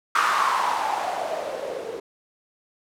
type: noise with low-pass filter sweep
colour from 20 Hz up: violet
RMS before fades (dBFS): -25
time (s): 0.15-2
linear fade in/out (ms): 5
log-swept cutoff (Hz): 1300 to 430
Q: 5.5
effects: none